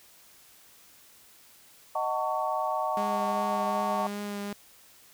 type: chord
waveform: sine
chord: D# half-diminished seventh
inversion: none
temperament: just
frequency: 622.3 / 746.7 / 896 / 1120.1 Hz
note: D#5 / F#5 / A5 / C#6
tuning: 0 / +16 / +31 / +18 cents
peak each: -32 dBFS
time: 1.95-4.07 s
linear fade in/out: 5 ms
type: tone with vibrato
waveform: sawtooth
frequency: 204 Hz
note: G#3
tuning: 31 cents flat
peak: -29 dBFS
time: 2.97-4.53 s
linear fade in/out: 2 ms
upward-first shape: triangle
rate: 2.6 Hz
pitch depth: 16 cents each way
effects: white hiss -56 dBFS RMS until 5.13 s